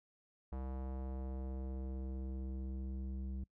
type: tone with low-pass filter sweep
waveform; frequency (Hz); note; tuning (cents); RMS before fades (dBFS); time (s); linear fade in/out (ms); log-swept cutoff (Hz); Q
square; 65.41; C2; 0; -42; 0.52-3.44; 5; 930 to 220; 1.2
effects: noise-tail reverb RT60 0.1 s tail -23 dB re dry